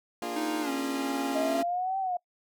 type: chord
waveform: 20% pulse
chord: Bb dominant seventh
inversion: none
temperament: equal with one note detuned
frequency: 233.1 / 293.7 / 349.2 / 410.3 Hz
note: Bb3 / D4 / F4 / Ab4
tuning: 0 / 0 / 0 / -21 cents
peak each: -34 / -34 / -31 / -35 dBFS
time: 0.22-1.62 s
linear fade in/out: 2 ms
type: tone with pitch glide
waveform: square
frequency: 311.1 to 274 Hz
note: D#4 to C#4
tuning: 0 to -20 cents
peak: -31 dBFS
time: 0.36-1.63 s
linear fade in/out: 5 ms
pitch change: -220 cents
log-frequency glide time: 0.61-0.7 s
type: exponential two-way sweep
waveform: sine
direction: up then down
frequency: 623 to 779 to 701 Hz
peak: -27 dBFS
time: 1.35-2.17 s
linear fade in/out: 5 ms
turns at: 1.99 s
effects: noise-tail reverb RT60 0.1 s tail -24 dB re dry